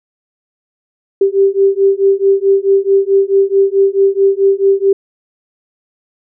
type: beating tone pair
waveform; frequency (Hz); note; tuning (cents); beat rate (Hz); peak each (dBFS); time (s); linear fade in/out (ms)
sine; 390 / 394.6; G4 / G4; -9 / +11; 4.6; -11; 1.21-4.93; 5
effects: none